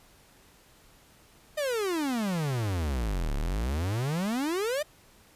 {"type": "exponential two-way sweep", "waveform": "45% pulse", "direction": "down then up", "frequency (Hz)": [622.3, 34, 622.3], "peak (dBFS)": -27, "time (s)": [1.57, 4.83], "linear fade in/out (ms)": 10, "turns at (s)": 3.35, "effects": ["pink hiss -58 dBFS RMS until 5.35 s", "resampled to 32000 Hz"]}